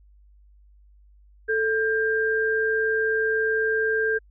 sine tone pair together, 440.4 / 1594 Hz, A4 / G6, +2 / +28 cents, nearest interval octave + minor seventh, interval 2226 cents, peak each -23 dBFS, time 1.48-4.19 s, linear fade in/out 20 ms, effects added 50 Hz sine -51 dBFS peak until 4.3 s

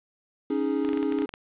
triangle chord, C# suspended second, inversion none, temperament equal, 277.2 / 311.1 / 415.3 Hz, C#4 / D#4 / G#4, 0 / 0 / 0 cents, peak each -25 / -26 / -27 dBFS, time 0.5-1.26 s, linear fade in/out 5 ms
clicks, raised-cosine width 0.3 ms, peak -21 dBFS, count 10, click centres 0.849 / 0.89 / 0.932 / 0.974 / 1.029 / 1.123 / 1.187 / 1.221 / 1.292 / 1.339 s
effects resampled to 8000 Hz + 9-bit

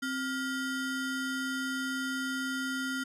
square ring-modulated tone, 835 Hz, G#5, 9 cents sharp, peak -29 dBFS, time 0.02-3.04 s, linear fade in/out 10 ms, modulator 573 Hz, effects low-pass 11000 Hz 12 dB/octave

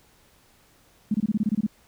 sine tone bursts, 211.7 Hz, G#3, 33 cents sharp, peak -19 dBFS, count 10, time 1.11-1.666 s, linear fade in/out 5 ms, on 34 ms, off 24 ms, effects pink hiss -59 dBFS RMS until 1.87 s

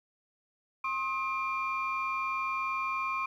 sine tone cluster, 1064 / 1264 / 2387 Hz, C6 / D#6 / D7, +29 / +27 / +28 cents, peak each -31 / -37 / -34 dBFS, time 0.84-3.26 s, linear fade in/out 5 ms, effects tanh soft clip ceiling -23 dBFS + 11-bit

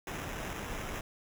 pink noise with sample-and-hold, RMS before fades -39 dBFS, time 0.07-1.01 s, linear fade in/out 2 ms, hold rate 4410 Hz, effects none

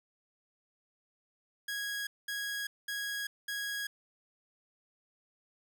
sawtooth tone bursts, 1653 Hz, G#6, 9 cents flat, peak -31 dBFS, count 4, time 1.68-3.87 s, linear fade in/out 5 ms, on 390 ms, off 210 ms, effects none

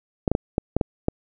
clicks, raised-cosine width 2 ms, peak -6 dBFS, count 7, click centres 0.278 / 0.316 / 0.351 / 0.581 / 0.766 / 0.812 / 1.084 s, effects none

